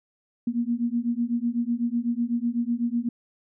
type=beating tone pair; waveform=sine; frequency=233.1 / 241.1 Hz; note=A#3 / B3; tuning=0 / -41 cents; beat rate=8 Hz; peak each=-26 dBFS; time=0.47-3.09 s; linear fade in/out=5 ms; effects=none